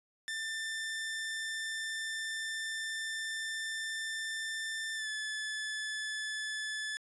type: tone with pitch glide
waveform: sawtooth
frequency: 1783 to 1731.2 Hz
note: A6 to A6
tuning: +22 to -29 cents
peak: -32 dBFS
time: 0.28-6.97 s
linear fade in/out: 0 ms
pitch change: -51 cents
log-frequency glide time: 4.95-5.08 s
effects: resampled to 24000 Hz